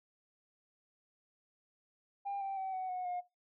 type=tone with pitch steps; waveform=sine; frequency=799 / 781.7 / 764.7 / 748.1 / 731.8 / 716 Hz; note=G5 / G5 / G5 / F#5 / F#5 / F5; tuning=+33 / -5 / -43 / +19 / -19 / +43 cents; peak=-34 dBFS; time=2.25-3.21 s; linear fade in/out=20 ms; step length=160 ms; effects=noise-tail reverb RT60 0.2 s tail -18 dB re dry + tanh soft clip ceiling -33 dBFS